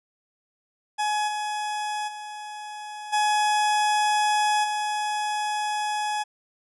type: tone with level steps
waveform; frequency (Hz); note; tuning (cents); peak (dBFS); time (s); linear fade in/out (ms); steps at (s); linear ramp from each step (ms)
40% pulse; 843; G#5; +26; -22 / -26 / -34 / -19 / -24; 0.98-6.24; 20; 1.27 / 2.07 / 3.12 / 4.63; 20
effects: resampled to 24000 Hz